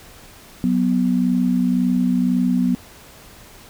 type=tone pair together; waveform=sine; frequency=184.97 / 246.9 Hz; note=F#3 / B3; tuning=0 / 0 cents; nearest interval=perfect fourth; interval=500 cents; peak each=-19 / -17 dBFS; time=0.64-2.75 s; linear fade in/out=0 ms; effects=pink hiss -44 dBFS RMS until 3.69 s